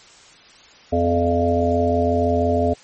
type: harmonic tone with a mistuned harmonic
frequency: 86 Hz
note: F2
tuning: 26 cents flat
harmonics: 1 / 3 / 5 / 7 / 8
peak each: -22 / -22 / -22 / -22 / -22 dBFS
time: 0.92-2.74 s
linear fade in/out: 10 ms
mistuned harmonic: 3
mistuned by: -19 cents
effects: white hiss -47 dBFS RMS until 2.83 s + MP3 32 kbps